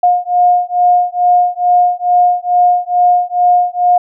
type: beating tone pair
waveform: sine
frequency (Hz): 713 / 715.3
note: F5 / F5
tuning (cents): +36 / +41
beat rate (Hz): 2.3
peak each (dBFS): -11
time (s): 0.03-3.98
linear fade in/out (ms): 5
effects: none